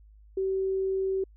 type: tone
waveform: sine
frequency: 383 Hz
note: G4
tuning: 40 cents flat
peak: -25 dBFS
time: 0.37-1.24 s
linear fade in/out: 5 ms
effects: added 52 Hz sine -51 dBFS peak until 1.36 s